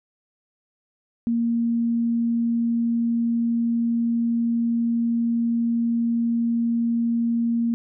sine tone, 233.1 Hz, A#3, in tune, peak -19 dBFS, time 1.27-7.74 s, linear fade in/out 0 ms, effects none

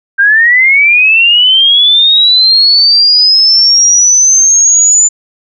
sine linear sweep, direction up, 1568 to 7080 Hz, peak -3 dBFS, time 0.18-5.09 s, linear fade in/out 20 ms, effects none

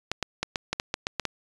clicks, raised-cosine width 0.2 ms, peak -9 dBFS, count 10, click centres 0.116 / 0.227 / 0.43 / 0.558 / 0.73 / 0.799 / 0.941 / 1.069 / 1.197 / 1.253 s, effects resampled to 22050 Hz

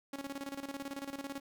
sawtooth tone with tremolo, 277.2 Hz, C#4, in tune, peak -34 dBFS, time 0.13-1.4 s, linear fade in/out 5 ms, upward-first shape square, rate 18 Hz, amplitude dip 75%, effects none

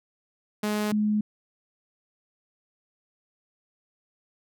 sawtooth / sine tone pair in turn, 210.4 / 211.2 Hz, G#3 / G#3, +23 / +29 cents, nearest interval unison, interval 6 cents, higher second, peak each -21 dBFS, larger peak neither, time 0.63-0.92 / 0.92-1.21 s, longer neither, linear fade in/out 5 ms, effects none

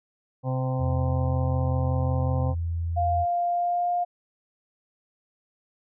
harmonic tone, 129.4 Hz, C3, 19 cents flat, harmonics 1 / 2 / 4 / 5 / 6 / 7 / 8, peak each -25 / -34 / -32 / -43 / -36 / -42 / -42 dBFS, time 0.43-2.55 s, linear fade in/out 50 ms
sine tone, 84 Hz, E2, 33 cents sharp, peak -25 dBFS, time 0.78-3.26 s, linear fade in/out 50 ms
sine tone with pitch glide, 698.5 to 705.8 Hz, F5 to F5, 0 to +18 cents, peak -22 dBFS, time 2.96-4.05 s, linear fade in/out 20 ms, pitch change +18 cents, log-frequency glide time 3.48-3.9 s
effects none

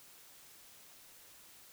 silence, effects white hiss -58 dBFS RMS until 1.72 s

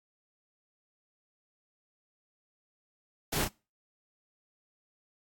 pink noise with echo, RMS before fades -31 dBFS, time 3.32-3.45 s, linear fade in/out 10 ms, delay 33 ms, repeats 1, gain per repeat -4 dB, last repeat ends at 3.483 s, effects noise-tail reverb RT60 0.3 s tail -24 dB re dry + AAC 64 kbps

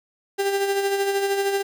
35% pulse tone with tremolo, 396.1 Hz, G4, 18 cents sharp, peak -17 dBFS, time 0.38-1.63 s, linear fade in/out 20 ms, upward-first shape sine, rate 13 Hz, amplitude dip 45%, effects none

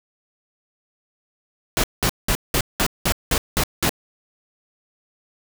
pink noise bursts, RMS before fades -19 dBFS, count 9, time 1.77-3.893 s, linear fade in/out 0 ms, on 67 ms, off 190 ms, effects none

